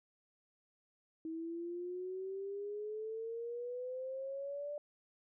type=exponential sweep; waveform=sine; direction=up; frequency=320 to 591 Hz; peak=-39 dBFS; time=1.25-4.78 s; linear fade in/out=2 ms; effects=none